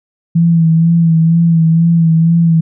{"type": "tone with vibrato", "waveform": "sine", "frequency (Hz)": 165.3, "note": "E3", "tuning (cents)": 5, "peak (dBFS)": -6, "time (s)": [0.35, 2.61], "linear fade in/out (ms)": 10, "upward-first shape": "sine", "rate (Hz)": 2.1, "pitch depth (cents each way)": 36, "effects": []}